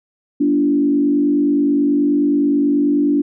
sine tone with frequency modulation, 288.9 Hz, D4, 28 cents flat, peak -12 dBFS, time 0.4-3.22 s, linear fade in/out 10 ms, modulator 49.4 Hz, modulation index 0.72, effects none

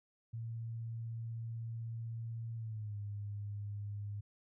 sine tone with pitch glide, 114.5 to 102.6 Hz, A#2 to G#2, -31 to -21 cents, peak -39 dBFS, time 0.33-4.21 s, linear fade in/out 10 ms, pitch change -190 cents, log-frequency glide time 2.56-2.97 s, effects none

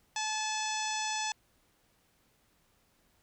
harmonic tone, 864 Hz, A5, 32 cents flat, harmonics 1 / 2 / 3 / 4 / 5 / 6 / 7 / 8 / 9, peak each -35 / -41 / -40 / -41 / -45 / -42 / -40 / -45 / -44 dBFS, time 0.16-1.32 s, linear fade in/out 2 ms, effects pink hiss -70 dBFS RMS until 3.22 s

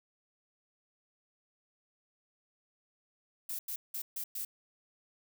violet noise bursts at uneven times, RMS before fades -38 dBFS, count 5, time 3.49-3.59 / 3.68-3.76 / 3.94-4.02 / 4.16-4.24 / 4.35-4.45 s, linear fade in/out 5 ms, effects none

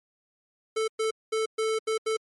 square tone bursts at uneven times, 440.6 Hz, A4, 2 cents sharp, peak -25 dBFS, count 6, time 0.76-0.88 / 0.99-1.11 / 1.32-1.46 / 1.58-1.79 / 1.87-1.98 / 2.06-2.17 s, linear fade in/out 10 ms, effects MP3 48 kbps

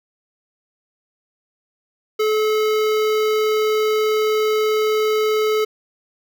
square tone with notch filter, 430.8 Hz, A4, 37 cents flat, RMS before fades -18 dBFS, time 2.19-5.65 s, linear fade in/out 10 ms, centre 9300 Hz, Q 0.81, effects none

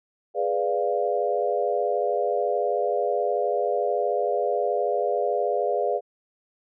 sine chord, G# diminished seventh, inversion none, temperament equal, 415.3 / 493.9 / 587.3 / 698.5 Hz, G#4 / B4 / D5 / F5, 0 / 0 / 0 / 0 cents, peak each -27 dBFS, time 0.34-6.01 s, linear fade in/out 50 ms, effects none

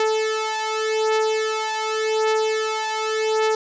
sawtooth beating tone pair, 436.6 / 437.47 Hz, A4 / A4, -13 / -10 cents, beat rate 0.87 Hz, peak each -18 / -20 dBFS, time 0-3.55 s, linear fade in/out 2 ms, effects resampled to 16000 Hz + 8-bit

